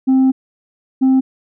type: tone pair in turn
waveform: sine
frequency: 262.9 / 262.9 Hz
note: C4 / C4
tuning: +8 / +8 cents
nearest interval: unison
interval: 0 cents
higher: neither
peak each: -6 dBFS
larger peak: neither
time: 0.07-0.32 / 1.01-1.21 s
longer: first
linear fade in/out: 20 ms
effects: tanh soft clip ceiling -8 dBFS

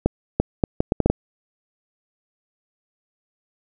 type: accelerating click train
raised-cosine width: 2 ms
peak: -3 dBFS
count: 8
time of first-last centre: 0.06-1.1 s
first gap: 340 ms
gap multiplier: 0.7
effects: none

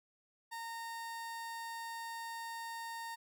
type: tone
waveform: 30% pulse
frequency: 920 Hz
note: A#5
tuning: 23 cents flat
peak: -39 dBFS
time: 0.51-3.16 s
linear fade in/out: 20 ms
effects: none

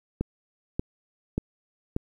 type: click train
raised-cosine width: 3 ms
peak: -13 dBFS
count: 4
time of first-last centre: 0.21-1.964 s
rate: 1.71 Hz
effects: 9-bit

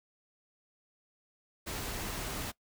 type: noise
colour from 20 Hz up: pink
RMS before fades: -38 dBFS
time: 1.66-2.52 s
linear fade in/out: 20 ms
effects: noise-tail reverb RT60 0.1 s tail -20 dB re dry

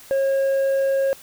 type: tone with tanh clipping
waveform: sine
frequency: 543 Hz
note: C#5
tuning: 36 cents flat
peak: -18 dBFS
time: 0.11-1.13 s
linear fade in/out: 0 ms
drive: 4 dB
effects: white hiss -45 dBFS RMS until 1.22 s

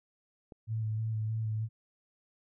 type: click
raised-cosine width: 2 ms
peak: -34 dBFS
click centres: 0.522 s
type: tone with vibrato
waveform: sine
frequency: 110 Hz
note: A2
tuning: in tune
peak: -30 dBFS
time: 0.67-1.69 s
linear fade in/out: 50 ms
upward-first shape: square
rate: 3.2 Hz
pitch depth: 19 cents each way
effects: none

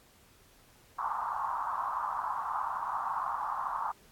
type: band-pass noise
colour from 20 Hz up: pink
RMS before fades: -34 dBFS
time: 0.98-3.92 s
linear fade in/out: 10 ms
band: 870 to 1200 Hz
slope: 48 dB/octave
effects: pink hiss -61 dBFS RMS until 4.11 s + AAC 64 kbps

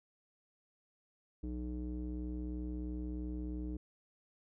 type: tone with low-pass filter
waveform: square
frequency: 61.5 Hz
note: B1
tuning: 7 cents flat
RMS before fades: -40 dBFS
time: 1.43-3.77 s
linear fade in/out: 5 ms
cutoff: 330 Hz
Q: 4
effects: none

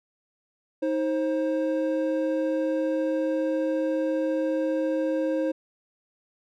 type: tone pair together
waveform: triangle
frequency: 315.4 / 530 Hz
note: D#4 / C5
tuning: +24 / +22 cents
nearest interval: major sixth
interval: 898 cents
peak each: -24 dBFS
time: 0.82-5.52 s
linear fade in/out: 10 ms
effects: none

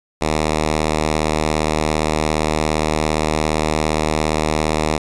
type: tone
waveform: 5% pulse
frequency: 77.4 Hz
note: D#2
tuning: 9 cents flat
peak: -5 dBFS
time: 0.21-4.98 s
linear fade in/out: 5 ms
effects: resampled to 22050 Hz

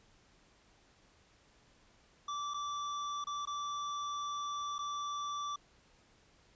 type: tone with dropouts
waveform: square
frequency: 1164 Hz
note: D6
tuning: 16 cents flat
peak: -37 dBFS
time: 2.28-5.56 s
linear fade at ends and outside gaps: 5 ms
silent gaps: 2.538-2.542 / 3.242-3.269 / 3.454-3.472 / 4.783-4.789 s
effects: pink hiss -66 dBFS RMS until 6.55 s + resampled to 16000 Hz

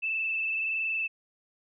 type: tone with frequency modulation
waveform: sine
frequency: 2637 Hz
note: E7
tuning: in tune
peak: -27 dBFS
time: 0.02-1.08 s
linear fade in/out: 20 ms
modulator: 21.4 Hz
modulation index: 2
effects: none

